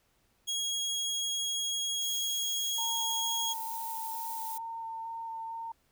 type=tone; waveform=25% pulse; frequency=3302 Hz; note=G#7; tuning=11 cents flat; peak=-27 dBFS; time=0.47-3.54 s; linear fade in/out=20 ms
type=noise; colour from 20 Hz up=violet; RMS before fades=-41 dBFS; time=2.01-4.58 s; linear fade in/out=5 ms
type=tone with vibrato; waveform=sine; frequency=908 Hz; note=A#5; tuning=46 cents flat; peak=-36 dBFS; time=2.78-5.72 s; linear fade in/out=5 ms; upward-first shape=square; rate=2.2 Hz; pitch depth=9 cents each way
effects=pink hiss -71 dBFS RMS until 5.91 s